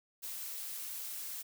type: noise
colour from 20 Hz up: blue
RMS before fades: -42 dBFS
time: 0.22-1.43 s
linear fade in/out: 20 ms
effects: none